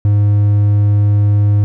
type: tone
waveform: triangle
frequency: 102.9 Hz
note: G#2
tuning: 16 cents flat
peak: -6 dBFS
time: 0.05-1.64 s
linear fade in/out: 0 ms
effects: none